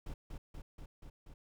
brown noise with echo, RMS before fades -42 dBFS, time 0.06-0.14 s, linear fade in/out 5 ms, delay 240 ms, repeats 5, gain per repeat -2 dB, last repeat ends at 1.34 s, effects none

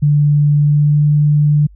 sine tone with pitch glide, 146.83 to 148.28 Hz, D3 to D3, 0 to +17 cents, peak -8 dBFS, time 0.02-1.67 s, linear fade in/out 10 ms, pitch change +17 cents, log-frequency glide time 0.6-1.05 s, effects added 50 Hz sine -38 dBFS peak until 1.75 s

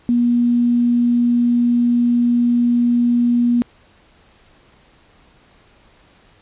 sine tone with quantisation, 240 Hz, B3, 49 cents flat, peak -12 dBFS, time 0.09-3.62 s, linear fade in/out 0 ms, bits 7, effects pink hiss -52 dBFS RMS until 6.41 s + resampled to 8000 Hz

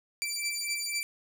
15% pulse beating tone pair, 2334 / 2338 Hz, D7 / D7, -11 / -8 cents, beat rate 4 Hz, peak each -27 dBFS, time 0.22-1.03 s, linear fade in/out 0 ms, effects none

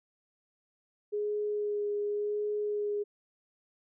sine tone with vibrato, 415.3 Hz, G#4, in tune, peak -29 dBFS, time 1.12-3.04 s, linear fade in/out 20 ms, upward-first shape sine, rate 0.9 Hz, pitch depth 13 cents each way, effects none

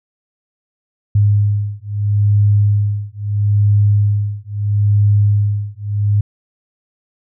sine beating tone pair, 102.6 / 103.36 Hz, G#2 / G#2, -21 / -8 cents, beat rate 0.76 Hz, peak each -14 dBFS, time 1.15-6.21 s, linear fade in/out 5 ms, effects none

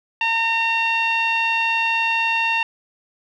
sawtooth tone with low-pass filter, 912 Hz, A#5, 38 cents flat, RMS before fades -20 dBFS, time 0.21-2.63 s, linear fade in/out 2 ms, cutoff 2900 Hz, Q 5.2, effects none

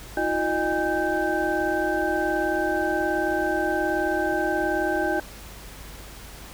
sine tone cluster, 320.8 / 359.5 / 612 / 813 / 1551 Hz, E4 / F#4 / D#5 / G#5 / G6, -47 / -50 / -29 / -37 / -19 cents, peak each -28 dBFS, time 0.17-5.2 s, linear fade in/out 2 ms, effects added 50 Hz sine -43 dBFS peak until 6.53 s + pink hiss -43 dBFS RMS until 6.53 s

